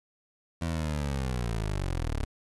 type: linear sweep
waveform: 20% pulse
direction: down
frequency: 85.2 to 33.83 Hz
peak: -24 dBFS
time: 0.61-2.25 s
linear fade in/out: 10 ms
effects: resampled to 24000 Hz + 9-bit